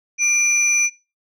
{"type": "tone pair together", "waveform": "sine", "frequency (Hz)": [2377, 5959], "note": ["D7", "F#8"], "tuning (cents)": [20, 11], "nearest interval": "octave + major third", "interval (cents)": 1591, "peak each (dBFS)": -16, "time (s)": [0.18, 0.9], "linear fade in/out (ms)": 50, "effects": ["noise-tail reverb RT60 0.3 s tail -21 dB re dry", "tanh soft clip ceiling -9 dBFS"]}